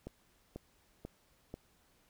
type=click train; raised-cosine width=2 ms; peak=-29 dBFS; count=4; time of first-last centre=0.07-1.541 s; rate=2.04 Hz; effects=pink hiss -70 dBFS RMS until 2.09 s